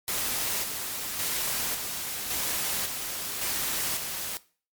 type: noise with tremolo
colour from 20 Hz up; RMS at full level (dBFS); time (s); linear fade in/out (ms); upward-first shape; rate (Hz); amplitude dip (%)
white; -29; 0.08-4.37; 0; square; 0.9; 40
effects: noise-tail reverb RT60 0.4 s tail -19 dB re dry + MP3 96 kbps